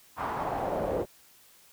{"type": "noise with band-pass filter sweep", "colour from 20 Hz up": "brown", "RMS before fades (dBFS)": -31, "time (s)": [0.16, 1.06], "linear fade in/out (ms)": 50, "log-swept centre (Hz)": [1100, 490], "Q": 2.7, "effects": ["white hiss -58 dBFS RMS until 1.72 s"]}